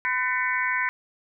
sine tone cluster, 1012 / 1514 / 1789 / 2003 / 2228 Hz, B5 / F#6 / A6 / B6 / C#7, +42 / +39 / +28 / +24 / +8 cents, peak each -29 dBFS, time 0.05-0.89 s, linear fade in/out 0 ms, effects none

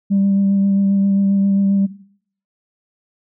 sine tone with vibrato, 197.2 Hz, G3, 11 cents sharp, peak -11 dBFS, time 0.1-1.87 s, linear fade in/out 20 ms, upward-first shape sine, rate 7.5 Hz, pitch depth 14 cents each way, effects noise-tail reverb RT60 0.6 s tail -17 dB re dry + tanh soft clip ceiling -9 dBFS

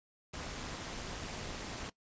pink noise with amplitude modulation, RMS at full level -39 dBFS, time 0.33-1.9 s, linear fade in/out 10 ms, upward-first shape sine, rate 217 Hz, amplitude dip 70%, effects noise-tail reverb RT60 0.1 s tail -20 dB re dry + resampled to 16000 Hz

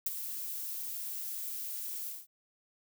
violet noise with ADSR envelope, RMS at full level -29 dBFS, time 0.06-2.27 s, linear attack 7 ms, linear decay 21 ms, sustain -10 dB, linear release 200 ms, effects none

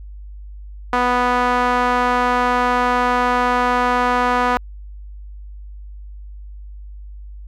sawtooth tone with band-pass filter, 246.9 Hz, B3, in tune, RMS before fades -17 dBFS, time 0.93-4.57 s, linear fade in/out 0 ms, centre 1100 Hz, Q 1.7, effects added 50 Hz sine -32 dBFS peak until 7.47 s

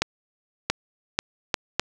accelerating click train, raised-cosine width 0.2 ms, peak -3 dBFS, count 5, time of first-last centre 0.02-1.796 s, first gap 680 ms, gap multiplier 0.72, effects none

